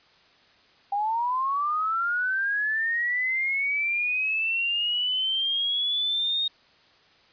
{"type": "linear sweep", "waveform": "sine", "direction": "up", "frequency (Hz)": [793, 3729], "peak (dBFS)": -23, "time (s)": [0.92, 6.48], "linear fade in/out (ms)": 5, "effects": ["white hiss -58 dBFS RMS until 7.32 s", "resampled to 11025 Hz"]}